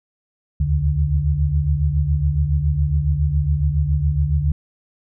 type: tone cluster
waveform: sine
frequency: 71.7 / 78.9 / 145.5 Hz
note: D2 / D#2 / D3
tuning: -41 / +25 / -16 cents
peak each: -20 dBFS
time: 0.6-4.52 s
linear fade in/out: 5 ms
effects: none